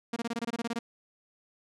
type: tone bursts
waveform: sawtooth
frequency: 233.4 Hz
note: A#3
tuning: 2 cents sharp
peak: -26 dBFS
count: 12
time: 0.13-0.79 s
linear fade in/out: 5 ms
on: 33 ms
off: 24 ms
effects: low-pass 8000 Hz 12 dB/octave